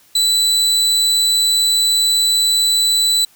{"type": "tone", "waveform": "35% pulse", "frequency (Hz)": 3979, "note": "B7", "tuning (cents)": 12, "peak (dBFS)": -10, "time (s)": [0.15, 3.25], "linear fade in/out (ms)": 5, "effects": ["white hiss -51 dBFS RMS until 3.35 s"]}